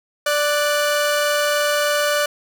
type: tone pair together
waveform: sawtooth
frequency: 587.3 / 1479.9 Hz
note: D5 / F#6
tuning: 0 / 0 cents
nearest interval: octave + major third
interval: 1600 cents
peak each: -14 / -19 dBFS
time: 0.26-2.26 s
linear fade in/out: 5 ms
effects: none